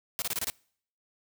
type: noise bursts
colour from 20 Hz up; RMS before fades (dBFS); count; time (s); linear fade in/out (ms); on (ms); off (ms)
white; -31; 6; 0.19-0.5; 0; 30; 26
effects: noise-tail reverb RT60 0.6 s tail -26 dB re dry